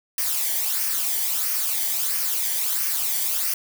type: noise with flanger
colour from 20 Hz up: blue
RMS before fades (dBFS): -24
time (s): 0.18-3.54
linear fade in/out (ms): 2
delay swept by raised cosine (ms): 0.26 to 0.77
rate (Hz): 1.5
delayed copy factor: -0.55
effects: none